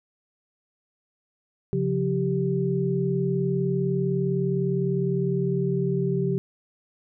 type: tone cluster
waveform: sine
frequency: 137.9 / 177.7 / 390.9 Hz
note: C#3 / F3 / G4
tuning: -9 / +30 / -5 cents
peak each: -26 dBFS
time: 1.73-6.38 s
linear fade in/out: 0 ms
effects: none